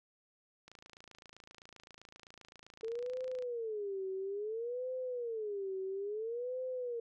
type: click train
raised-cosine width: 0.2 ms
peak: -36 dBFS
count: 77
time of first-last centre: 0.68-3.424 s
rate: 27.7 Hz
type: tone with vibrato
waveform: sine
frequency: 441.7 Hz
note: A4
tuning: 7 cents sharp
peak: -36 dBFS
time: 2.83-7 s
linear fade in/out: 5 ms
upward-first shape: sine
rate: 0.59 Hz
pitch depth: 260 cents each way
effects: none